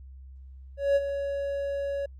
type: tone with ADSR envelope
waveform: triangle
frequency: 560 Hz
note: C#5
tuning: 18 cents sharp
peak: -16 dBFS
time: 0.77-2.06 s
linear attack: 190 ms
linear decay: 33 ms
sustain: -10 dB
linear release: 6 ms
effects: added 66 Hz sine -43 dBFS peak until 2.19 s + Opus 48 kbps